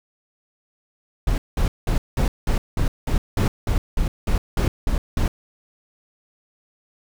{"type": "noise bursts", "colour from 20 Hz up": "brown", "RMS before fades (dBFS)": -19, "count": 14, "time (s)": [1.27, 5.28], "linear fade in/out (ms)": 2, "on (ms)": 110, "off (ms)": 190, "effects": []}